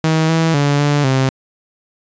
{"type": "tone with pitch steps", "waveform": "sawtooth", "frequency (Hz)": [159.2, 162.9, 143.4, 145.4, 132.5], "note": ["D#3", "E3", "D3", "D3", "C3"], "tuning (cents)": [40, -20, -41, -17, 22], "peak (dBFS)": -8, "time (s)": [0.04, 1.29], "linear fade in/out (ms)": 0, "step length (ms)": 250, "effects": ["resampled to 16000 Hz"]}